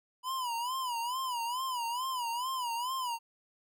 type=tone with vibrato; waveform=square; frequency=987.8 Hz; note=B5; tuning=in tune; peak=-33 dBFS; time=0.23-3.19 s; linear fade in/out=50 ms; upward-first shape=sine; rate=2.3 Hz; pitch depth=120 cents each way; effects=none